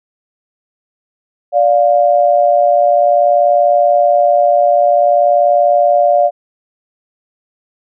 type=tone pair together; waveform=sine; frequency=583.5 / 704 Hz; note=D5 / F5; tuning=-11 / +14 cents; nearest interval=minor third; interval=325 cents; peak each=-10 dBFS; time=1.52-6.31 s; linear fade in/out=50 ms; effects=none